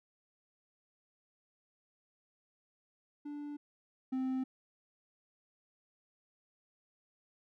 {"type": "tone pair in turn", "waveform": "triangle", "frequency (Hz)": [292.3, 260.4], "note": ["D4", "C4"], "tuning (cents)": [-8, -8], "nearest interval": "major second", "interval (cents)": 200, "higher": "first", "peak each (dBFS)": [-38, -30], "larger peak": "second", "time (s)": [[3.25, 3.57], [4.12, 4.44]], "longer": "neither", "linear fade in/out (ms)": 10, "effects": []}